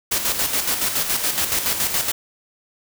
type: noise with tremolo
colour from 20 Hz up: white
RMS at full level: -20 dBFS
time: 0.11-2.12 s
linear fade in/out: 10 ms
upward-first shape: square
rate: 7.1 Hz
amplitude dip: 50%
effects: none